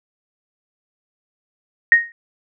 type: tone with exponential decay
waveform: sine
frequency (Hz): 1864.7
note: A#6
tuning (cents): 0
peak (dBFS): -3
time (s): 1.92-2.12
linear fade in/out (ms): 1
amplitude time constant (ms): 42
effects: none

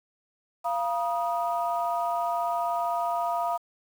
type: tone cluster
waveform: sine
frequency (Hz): 691 / 957 / 1242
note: F5 / A#5 / D#6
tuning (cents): -19 / +45 / -3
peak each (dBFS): -27 / -29 / -32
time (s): 0.64-3.58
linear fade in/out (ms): 20
effects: tanh soft clip ceiling -16 dBFS + 8-bit

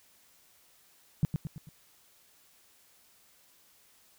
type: tone with echo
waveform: sine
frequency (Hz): 153.8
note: D#3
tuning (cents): -20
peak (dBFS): -20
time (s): 1.23-1.25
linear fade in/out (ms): 0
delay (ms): 110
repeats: 4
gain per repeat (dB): -6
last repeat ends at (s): 1.69
effects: white hiss -63 dBFS RMS until 4.18 s

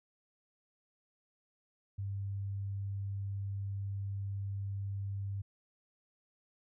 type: tone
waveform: sine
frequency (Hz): 99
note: G2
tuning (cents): +18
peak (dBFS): -35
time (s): 1.98-5.42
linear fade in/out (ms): 10
effects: none

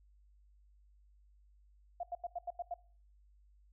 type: tone bursts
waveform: sine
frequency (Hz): 699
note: F5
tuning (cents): +1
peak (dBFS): -36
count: 7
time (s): 2-2.741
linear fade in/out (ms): 5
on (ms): 33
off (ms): 85
effects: noise-tail reverb RT60 0.5 s tail -21 dB re dry + added 50 Hz sine -62 dBFS peak until 3.72 s

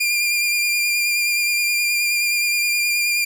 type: tone with vibrato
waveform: sawtooth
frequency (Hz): 2400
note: D7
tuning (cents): +37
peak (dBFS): -14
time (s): 0-3.25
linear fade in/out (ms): 10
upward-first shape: triangle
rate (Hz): 9.5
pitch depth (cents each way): 23
effects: none

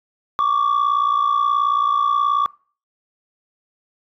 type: tone pair together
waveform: sine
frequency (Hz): 1116.1 / 1174.7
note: C#6 / D6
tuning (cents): +11 / 0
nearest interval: minor second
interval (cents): 89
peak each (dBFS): -16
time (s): 0.39-2.46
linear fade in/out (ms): 0
effects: noise-tail reverb RT60 0.4 s tail -23 dB re dry + tanh soft clip ceiling -12 dBFS

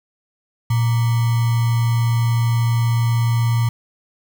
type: tone with sample-and-hold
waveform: sine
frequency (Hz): 116.54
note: A#2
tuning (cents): 0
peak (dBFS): -14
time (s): 0.7-3.69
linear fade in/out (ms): 5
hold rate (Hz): 1050
effects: none

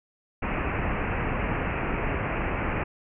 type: low-pass noise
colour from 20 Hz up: pink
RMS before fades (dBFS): -28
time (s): 0.42-2.84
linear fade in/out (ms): 10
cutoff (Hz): 2700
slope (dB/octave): 96
effects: none

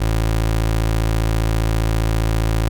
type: tone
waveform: 25% pulse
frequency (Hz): 55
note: A1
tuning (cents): 0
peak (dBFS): -12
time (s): 0-2.69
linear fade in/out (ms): 10
effects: none

